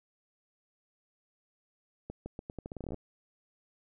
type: accelerating click train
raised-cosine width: 2 ms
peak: -26 dBFS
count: 16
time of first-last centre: 2.1-2.944 s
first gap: 160 ms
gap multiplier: 0.82
effects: none